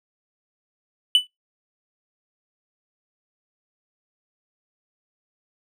triangle tone with exponential decay, 2986 Hz, F#7, 15 cents sharp, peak -7 dBFS, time 1.15-1.27 s, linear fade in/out 1 ms, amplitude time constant 24 ms, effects noise-tail reverb RT60 0.2 s tail -26 dB re dry

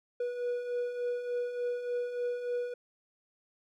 triangle beating tone pair, 484.2 / 487.6 Hz, B4 / B4, -34 / -22 cents, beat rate 3.4 Hz, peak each -38 / -30 dBFS, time 0.2-2.74 s, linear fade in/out 5 ms, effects none

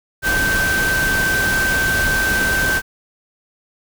sine tone in noise, 1553 Hz, G6, 17 cents flat, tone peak -16 dBFS, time 0.22-2.82 s, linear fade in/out 50 ms, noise pink, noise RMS -22 dBFS, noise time 0.22-2.82 s, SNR +3 dB, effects none

